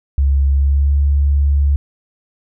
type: tone with pitch glide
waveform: sine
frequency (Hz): 69 to 70.94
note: C#2 to C#2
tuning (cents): -7 to +41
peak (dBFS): -10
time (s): 0.18-1.76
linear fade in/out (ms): 0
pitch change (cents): +48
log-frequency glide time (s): 0.53-0.95
effects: none